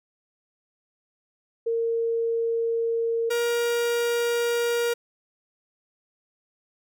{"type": "tone pair in turn", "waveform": ["sine", "45% pulse"], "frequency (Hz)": [460, 472.9], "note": ["A#4", "A#4"], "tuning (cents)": [-23, 25], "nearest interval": "unison", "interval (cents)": 48, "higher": "second", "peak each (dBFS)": -22, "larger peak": "neither", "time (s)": [[1.66, 3.3], [3.3, 4.94]], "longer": "neither", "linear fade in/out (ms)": 10, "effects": []}